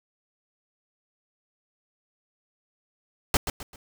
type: noise with echo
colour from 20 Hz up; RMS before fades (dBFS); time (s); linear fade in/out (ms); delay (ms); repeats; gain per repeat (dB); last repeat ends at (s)
pink; -20; 3.34-3.37; 2; 130; 3; -9; 3.76
effects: none